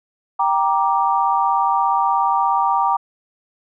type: chord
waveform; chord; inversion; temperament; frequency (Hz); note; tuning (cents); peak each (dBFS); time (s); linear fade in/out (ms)
sine; G minor; none; just; 784 / 940.8 / 1176; G5 / Bb5 / D6; 0 / +16 / +2; -19 / -18 / -20; 0.39-2.97; 10
effects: none